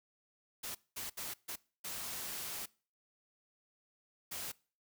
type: noise bursts at uneven times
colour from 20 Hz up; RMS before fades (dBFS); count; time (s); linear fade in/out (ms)
white; -42; 6; 0.63-0.75 / 0.96-1.1 / 1.17-1.34 / 1.48-1.56 / 1.84-2.66 / 4.31-4.52; 10
effects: noise-tail reverb RT60 0.4 s tail -23 dB re dry